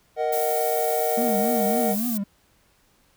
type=chord; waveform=triangle; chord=D# minor; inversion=second; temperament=just; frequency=466.7 / 622.3 / 746.7 Hz; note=A#4 / D#5 / F#5; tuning=+2 / 0 / +16 cents; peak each=-24 dBFS; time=0.16-1.96 s; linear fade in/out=50 ms
type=noise; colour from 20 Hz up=violet; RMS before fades=-30 dBFS; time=0.32-2.18 s; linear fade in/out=10 ms
type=tone with vibrato; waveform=triangle; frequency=221 Hz; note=A3; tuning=8 cents sharp; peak=-22 dBFS; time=1.17-2.24 s; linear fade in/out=10 ms; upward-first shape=triangle; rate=3.6 Hz; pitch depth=210 cents each way
effects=pink hiss -62 dBFS RMS until 3.16 s